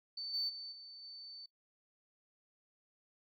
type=tone with level steps; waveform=sine; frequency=4532 Hz; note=C#8; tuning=37 cents sharp; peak=-40 / -33 / -44 / -50 / -48 dBFS; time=0.17-1.46 s; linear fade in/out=5 ms; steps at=0.33 / 0.48 / 0.71 / 1.02 s; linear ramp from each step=20 ms; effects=noise-tail reverb RT60 0.1 s tail -22 dB re dry + tanh soft clip ceiling -29 dBFS